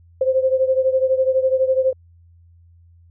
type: beating tone pair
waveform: sine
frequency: 520 / 532 Hz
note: C5 / C5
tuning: -11 / +29 cents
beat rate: 12 Hz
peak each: -16 / -20 dBFS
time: 0.21-1.93 s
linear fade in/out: 5 ms
effects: added 85 Hz sine -47 dBFS peak until 3.1 s